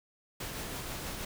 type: noise with tremolo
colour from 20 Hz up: pink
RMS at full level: -38 dBFS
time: 0.4-1.25 s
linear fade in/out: 5 ms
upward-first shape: triangle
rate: 6.2 Hz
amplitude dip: 30%
effects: none